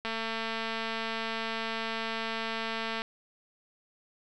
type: click train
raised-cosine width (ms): 0.3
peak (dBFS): -18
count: 669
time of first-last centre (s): 0.05-3.019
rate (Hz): 225
effects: none